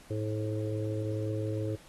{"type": "harmonic tone", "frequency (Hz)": 107.4, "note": "A2", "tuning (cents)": -41, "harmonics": [1, 3, 4, 5], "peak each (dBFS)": [-32, -37, -38, -39], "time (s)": [0.1, 1.76], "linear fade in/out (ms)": 10, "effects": ["pink hiss -56 dBFS RMS until 1.88 s", "AAC 32 kbps"]}